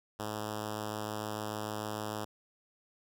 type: tone with notch filter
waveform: 5% pulse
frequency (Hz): 106.7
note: G#2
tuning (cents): +47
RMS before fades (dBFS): -38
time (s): 0.19-2.25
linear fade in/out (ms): 10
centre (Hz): 2200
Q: 1.6
effects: none